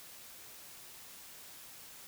silence, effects white hiss -52 dBFS RMS until 2.07 s

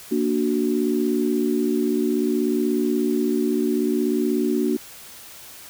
sine chord, Bb augmented, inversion none, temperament equal, 233.1 / 293.7 / 370 Hz, Bb3 / D4 / F#4, 0 / 0 / 0 cents, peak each -23 dBFS, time 0.11-4.77 s, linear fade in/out 10 ms, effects white hiss -42 dBFS RMS until 5.69 s

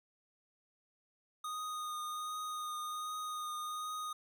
square tone with vibrato, 1235 Hz, D#6, 13 cents flat, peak -39 dBFS, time 1.44-4.13 s, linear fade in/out 5 ms, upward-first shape triangle, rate 1.3 Hz, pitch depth 17 cents each way, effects none

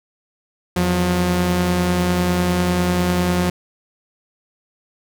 sawtooth tone pair together, 84.38 / 178.8 Hz, E2 / F3, +41 / +41 cents, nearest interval octave + minor second, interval 1300 cents, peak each -19 / -13 dBFS, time 0.76-3.5 s, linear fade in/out 5 ms, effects none

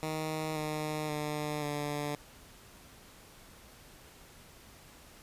10% pulse tone with pitch steps, 156.5 / 153.19 / 149.95 / 146.78 Hz, D#3 / D#3 / D3 / D3, +10 / -27 / +36 / -1 cents, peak -25 dBFS, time 0.03-2.15 s, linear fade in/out 0 ms, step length 530 ms, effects pink hiss -55 dBFS RMS until 5.22 s + resampled to 32000 Hz

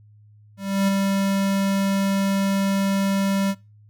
square tone with ADSR envelope, 196 Hz, G3, in tune, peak -17 dBFS, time 0.57-3.55 s, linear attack 310 ms, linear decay 10 ms, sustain -3 dB, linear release 52 ms, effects noise-tail reverb RT60 0.3 s tail -24 dB re dry + added 105 Hz sine -48 dBFS peak until 3.89 s

